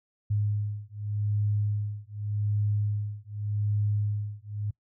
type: beating tone pair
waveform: sine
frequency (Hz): 103.6 / 104.45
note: G#2 / G#2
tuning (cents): -4 / +10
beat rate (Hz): 0.85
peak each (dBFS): -29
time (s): 0.3-4.71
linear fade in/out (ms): 10
effects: noise-tail reverb RT60 0.1 s tail -23 dB re dry